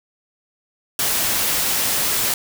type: noise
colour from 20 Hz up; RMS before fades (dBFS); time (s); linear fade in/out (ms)
white; -20; 0.99-2.34; 2
effects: none